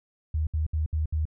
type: tone bursts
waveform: sine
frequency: 77.78 Hz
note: D#2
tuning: in tune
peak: -23 dBFS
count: 5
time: 0.34-1.254 s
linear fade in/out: 5 ms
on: 130 ms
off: 66 ms
effects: none